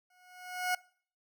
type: tone with exponential growth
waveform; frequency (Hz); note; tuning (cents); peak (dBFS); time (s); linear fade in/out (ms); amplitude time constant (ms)
20% pulse; 728; F#5; -28; -22; 0.1-0.75; 5; 140
effects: noise-tail reverb RT60 0.5 s tail -23 dB re dry